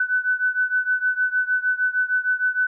sine beating tone pair, 1500 / 1506.5 Hz, F#6 / F#6, +23 / +31 cents, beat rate 6.5 Hz, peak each -21 / -23 dBFS, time 0-2.67 s, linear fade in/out 5 ms, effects none

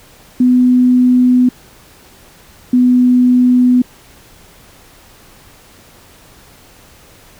sine tone pair in turn, 250 / 249 Hz, B3 / B3, +21 / +14 cents, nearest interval unison, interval 7 cents, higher first, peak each -6 dBFS, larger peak neither, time 0.4-1.49 / 2.73-3.82 s, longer neither, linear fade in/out 5 ms, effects pink hiss -43 dBFS RMS until 7.39 s

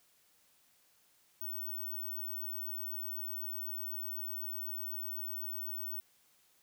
sine tone, 15804 Hz, B9, in tune, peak -37 dBFS, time 1.41-6 s, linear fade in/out 0 ms, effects white hiss -69 dBFS RMS until 6.62 s + high-pass 60 Hz 12 dB/octave

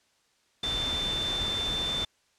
sine tone in noise, 3550 Hz, A7, 15 cents sharp, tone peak -28 dBFS, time 0.63-2.05 s, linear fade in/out 5 ms, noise pink, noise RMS -35 dBFS, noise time 0.63-2.05 s, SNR +4 dB, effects white hiss -68 dBFS RMS until 2.38 s + low-pass 7000 Hz 12 dB/octave

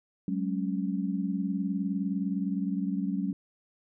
sine chord, F# suspended second, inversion none, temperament equal with one note detuned, 188.12 / 207.7 / 277.2 Hz, F#3 / G#3 / C#4, +29 / 0 / 0 cents, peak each -30 / -33 / -33 dBFS, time 0.28-3.33 s, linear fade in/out 2 ms, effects none

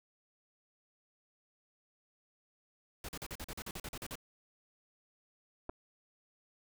pink noise bursts, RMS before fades -43 dBFS, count 13, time 3.04-4.155 s, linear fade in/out 2 ms, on 47 ms, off 42 ms
clicks, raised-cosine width 1 ms, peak -29 / -26 dBFS, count 2, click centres 5.693 / 5.696 s
effects none

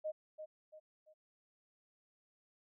sine tone with echo, 620 Hz, D#5, 6 cents flat, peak -36 dBFS, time 0.04-0.12 s, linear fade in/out 20 ms, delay 340 ms, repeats 3, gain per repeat -8 dB, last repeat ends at 1.14 s, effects none

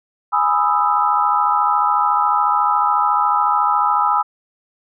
sine chord, E major seventh, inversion first, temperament equal, 830.6 / 987.8 / 1244.5 / 1318.5 Hz, G#5 / B5 / D#6 / E6, 0 / 0 / 0 / 0 cents, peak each -19 dBFS, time 0.32-4.23 s, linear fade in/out 20 ms, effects none

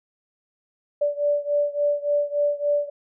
sine beating tone pair, 581 / 584.5 Hz, D5 / D5, -19 / -8 cents, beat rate 3.5 Hz, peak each -22 / -24 dBFS, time 1.01-2.9 s, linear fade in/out 10 ms, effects none

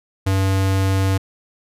square tone, 96.2 Hz, G2, 32 cents flat, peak -16 dBFS, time 0.26-1.18 s, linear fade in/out 10 ms, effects resampled to 32000 Hz

